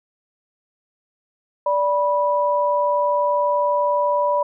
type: tone pair together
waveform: sine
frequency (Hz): 584 / 979.8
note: D5 / B5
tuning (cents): -10 / -14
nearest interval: major sixth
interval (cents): 896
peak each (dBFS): -19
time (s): 1.66-4.43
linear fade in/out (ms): 5
effects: none